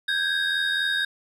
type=tone cluster; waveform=triangle; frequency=1568 / 1652 / 3722 Hz; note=G6 / G#6 / A#7; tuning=0 / -10 / -3 cents; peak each=-25 dBFS; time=0.08-1.05 s; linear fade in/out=5 ms; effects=none